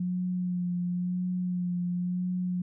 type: tone with vibrato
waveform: sine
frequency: 179.1 Hz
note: F3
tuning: 44 cents sharp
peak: -27 dBFS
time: 0-2.62 s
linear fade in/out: 5 ms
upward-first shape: sine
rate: 0.96 Hz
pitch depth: 23 cents each way
effects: none